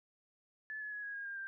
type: tone with pitch steps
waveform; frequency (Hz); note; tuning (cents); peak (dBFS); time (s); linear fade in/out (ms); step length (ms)
sine; 1731 / 1705.2 / 1679.8 / 1654.7 / 1630.1 / 1605.8 / 1581.8; A6 / G#6 / G#6 / G#6 / G#6 / G6 / G6; -29 / +45 / +19 / -7 / -33 / +41 / +15; -40; 0.7-1.47; 0; 110
effects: none